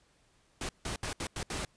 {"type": "noise bursts at uneven times", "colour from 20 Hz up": "pink", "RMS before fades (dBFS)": -36, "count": 6, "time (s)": [[0.61, 0.69], [0.85, 0.96], [1.03, 1.13], [1.2, 1.27], [1.36, 1.43], [1.5, 1.65]], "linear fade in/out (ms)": 2, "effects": ["pink hiss -68 dBFS RMS until 1.76 s", "resampled to 22050 Hz"]}